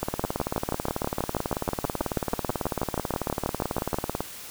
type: two click trains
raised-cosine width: 1 ms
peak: -12 / -11 dBFS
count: 77 / 24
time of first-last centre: 0.03-4.206 / 0.24-3.944 s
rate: 18.2 / 6.21 Hz
effects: white hiss -41 dBFS RMS until 4.5 s